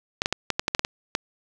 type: clicks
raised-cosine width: 0.2 ms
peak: -5 dBFS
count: 10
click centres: 0.219 / 0.259 / 0.326 / 0.503 / 0.595 / 0.681 / 0.749 / 0.794 / 0.849 / 1.151 s
effects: none